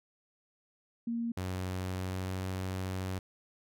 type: tone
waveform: sine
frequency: 233.1 Hz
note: A#3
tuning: in tune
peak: -31 dBFS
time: 1.07-1.32 s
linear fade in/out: 5 ms
type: tone with pitch glide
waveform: sawtooth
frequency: 92.5 to 93.68 Hz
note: F#2 to F#2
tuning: 0 to +22 cents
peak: -30 dBFS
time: 1.37-3.19 s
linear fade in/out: 5 ms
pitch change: +22 cents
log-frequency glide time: 1.84-2.39 s
effects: none